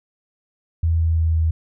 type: tone with pitch steps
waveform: sine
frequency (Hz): 82.3 / 81.73 / 81.17 / 80.61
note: E2 / E2 / E2 / E2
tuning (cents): -2 / -14 / -26 / -38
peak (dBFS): -15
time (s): 0.83-1.51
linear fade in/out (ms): 5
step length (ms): 170
effects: none